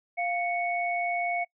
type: tone pair together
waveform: sine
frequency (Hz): 699 / 2219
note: F5 / C#7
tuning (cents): +1 / +1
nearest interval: octave + minor sixth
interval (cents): 2000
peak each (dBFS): -28 / -30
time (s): 0.17-1.45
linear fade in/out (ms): 20
effects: noise-tail reverb RT60 0.1 s tail -24 dB re dry

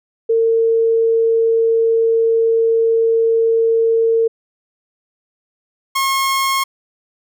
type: tone pair in turn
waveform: sine / sawtooth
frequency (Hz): 454.5 / 1081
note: A#4 / C#6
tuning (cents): -44 / -44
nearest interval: octave + minor third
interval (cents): 1500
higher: second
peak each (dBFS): -11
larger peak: neither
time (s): 0.29-4.28 / 5.95-6.64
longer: first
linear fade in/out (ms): 10
effects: none

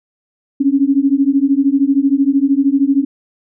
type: beating tone pair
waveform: sine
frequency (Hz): 270 / 283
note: C#4 / C#4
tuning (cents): -45 / +36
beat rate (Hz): 13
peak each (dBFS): -13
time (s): 0.6-3.05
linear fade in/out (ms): 10
effects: none

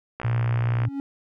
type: click train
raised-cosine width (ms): 0.5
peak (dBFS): -17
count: 41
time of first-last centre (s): 0.2-0.851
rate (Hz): 61.4
type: tone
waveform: sine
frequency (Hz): 116.54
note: A#2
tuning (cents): 0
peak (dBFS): -20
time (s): 0.24-0.89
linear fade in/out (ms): 10
type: tone with exponential growth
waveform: triangle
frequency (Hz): 277.2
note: C#4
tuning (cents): 0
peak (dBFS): -22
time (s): 0.63-1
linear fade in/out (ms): 1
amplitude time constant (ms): 79
effects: none

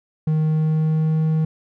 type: tone with pitch glide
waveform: triangle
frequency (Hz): 155.9 to 157.89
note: D#3 to D#3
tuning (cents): +4 to +26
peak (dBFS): -14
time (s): 0.27-1.45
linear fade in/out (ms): 5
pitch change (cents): +22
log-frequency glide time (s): 0.41-1.21
effects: none

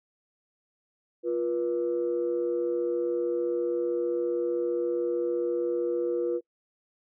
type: tone pair together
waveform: sine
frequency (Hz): 349.2 / 484.5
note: F4 / B4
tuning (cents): 0 / -33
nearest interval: tritone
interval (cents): 567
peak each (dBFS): -27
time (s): 1.23-6.41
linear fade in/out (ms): 50
effects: noise-tail reverb RT60 0.1 s tail -26 dB re dry + tanh soft clip ceiling -19 dBFS

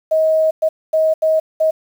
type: tone bursts at uneven times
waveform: sine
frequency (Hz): 633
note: D#5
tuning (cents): +30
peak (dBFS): -11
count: 5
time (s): 0.11-0.51 / 0.62-0.69 / 0.93-1.14 / 1.22-1.4 / 1.6-1.71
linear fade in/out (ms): 10
effects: 7-bit

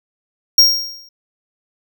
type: tone with exponential decay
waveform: square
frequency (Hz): 5580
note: F8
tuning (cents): -2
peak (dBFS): -4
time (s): 0.58-1.09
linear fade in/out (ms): 5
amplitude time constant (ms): 110
effects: none

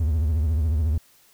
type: tone with vibrato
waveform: triangle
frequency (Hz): 77.9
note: D#2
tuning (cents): +3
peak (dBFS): -17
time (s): 0-0.98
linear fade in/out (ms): 5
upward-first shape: triangle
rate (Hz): 14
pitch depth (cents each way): 180
effects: white hiss -57 dBFS RMS until 1.33 s

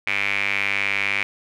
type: tone with band-pass filter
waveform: sawtooth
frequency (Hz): 99.9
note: G2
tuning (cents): +33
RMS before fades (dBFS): -23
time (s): 0.07-1.23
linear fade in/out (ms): 0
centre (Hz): 2300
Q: 7.5
effects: none

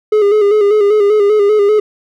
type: tone with vibrato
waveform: triangle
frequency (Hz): 415.3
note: G#4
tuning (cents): 0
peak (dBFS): -5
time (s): 0.12-1.8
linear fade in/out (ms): 5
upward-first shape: square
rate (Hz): 5.1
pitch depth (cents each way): 47
effects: none

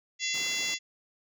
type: harmonic tone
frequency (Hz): 681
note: F5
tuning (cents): -44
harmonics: 3 / 4 / 5 / 6 / 7 / 8 / 9 / 10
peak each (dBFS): -34 / -36 / -35 / -41 / -38 / -41 / -40 / -36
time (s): 0.19-0.79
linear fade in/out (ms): 50
type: noise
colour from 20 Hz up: pink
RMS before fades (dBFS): -43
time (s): 0.34-0.74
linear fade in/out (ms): 0
effects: high-pass 200 Hz 12 dB/octave

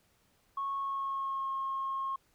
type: tone with pitch glide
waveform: sine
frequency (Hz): 1100 to 1078.6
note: C#6 to C#6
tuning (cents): -14 to -48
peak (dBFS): -31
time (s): 0.57-2.16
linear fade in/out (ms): 5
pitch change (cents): -34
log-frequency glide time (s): 0.75-1.5
effects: tanh soft clip ceiling -27 dBFS + pink hiss -70 dBFS RMS until 2.34 s

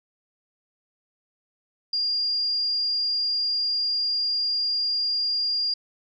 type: tone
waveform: sine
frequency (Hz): 4810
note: D8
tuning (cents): +41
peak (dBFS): -22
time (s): 1.93-5.74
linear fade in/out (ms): 5
effects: none

